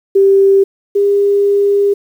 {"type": "tone pair in turn", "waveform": "sine", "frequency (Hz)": [391.7, 402.7], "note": ["G4", "G4"], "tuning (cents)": [-1, 47], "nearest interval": "unison", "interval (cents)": 48, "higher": "second", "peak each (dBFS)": [-5, -8], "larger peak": "first", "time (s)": [[0.15, 0.64], [0.95, 1.94]], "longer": "second", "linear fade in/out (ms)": 10, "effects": ["7-bit"]}